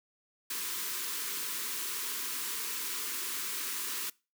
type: band-stop noise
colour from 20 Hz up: white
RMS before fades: -36 dBFS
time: 0.5-4.1 s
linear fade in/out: 5 ms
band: 480 to 930 Hz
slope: 96 dB/octave
effects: noise-tail reverb RT60 0.3 s tail -23 dB re dry + high-pass 300 Hz 12 dB/octave